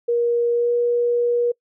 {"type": "tone with pitch glide", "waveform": "sine", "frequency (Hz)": [474, 479.2], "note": ["A#4", "A#4"], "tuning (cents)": [29, 48], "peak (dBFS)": -16, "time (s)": [0.08, 1.52], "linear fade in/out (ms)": 10, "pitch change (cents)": 19, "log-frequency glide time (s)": [0.52, 0.72], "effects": ["noise-tail reverb RT60 0.1 s tail -25 dB re dry"]}